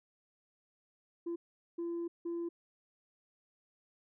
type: tone bursts at uneven times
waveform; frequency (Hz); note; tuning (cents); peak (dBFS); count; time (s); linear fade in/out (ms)
sine; 340.4; F4; -44; -33; 3; 1.26-1.36 / 1.78-2.08 / 2.25-2.49; 10
effects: tanh soft clip ceiling -33 dBFS